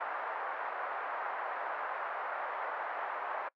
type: band-pass noise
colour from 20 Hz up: pink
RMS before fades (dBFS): -38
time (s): 0-3.49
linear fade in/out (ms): 10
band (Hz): 660 to 1600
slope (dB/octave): 24
effects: noise-tail reverb RT60 0.1 s tail -24 dB re dry